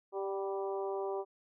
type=harmonic tone with a mistuned harmonic; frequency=196 Hz; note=G3; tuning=in tune; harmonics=2 / 3 / 4 / 5 / 6; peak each=-35 / -42 / -42 / -45 / -50 dBFS; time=0.12-1.25 s; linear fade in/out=50 ms; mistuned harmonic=4; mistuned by=-22 cents; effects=none